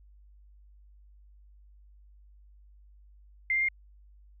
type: tone with pitch steps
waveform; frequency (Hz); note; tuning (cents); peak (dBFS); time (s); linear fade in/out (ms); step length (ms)
sine; 2093 / 2106 / 2120; C7 / C7 / C7; 0 / +11 / +22; -24; 3.5-3.686; 2; 62
effects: added 50 Hz sine -53 dBFS peak until 4.4 s